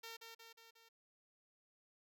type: tone with echo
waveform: 5% pulse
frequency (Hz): 456.2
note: A#4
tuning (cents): -37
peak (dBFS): -37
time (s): 0.03-0.17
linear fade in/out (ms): 10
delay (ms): 180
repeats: 4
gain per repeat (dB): -4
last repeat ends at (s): 0.89
effects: none